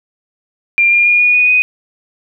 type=tone with pitch steps; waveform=sine; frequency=2387 / 2408 / 2429 / 2450 / 2471 / 2493 Hz; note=D7 / D7 / D#7 / D#7 / D#7 / D#7; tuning=+28 / +43 / -42 / -27 / -13 / +3 cents; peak=-7 dBFS; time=0.78-1.62 s; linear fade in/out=0 ms; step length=140 ms; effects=none